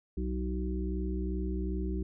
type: harmonic tone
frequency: 62.6 Hz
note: B1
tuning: 24 cents sharp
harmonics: 1 / 3 / 5 / 6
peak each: -32 / -37 / -39 / -40 dBFS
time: 0.17-2.03 s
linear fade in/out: 5 ms
effects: none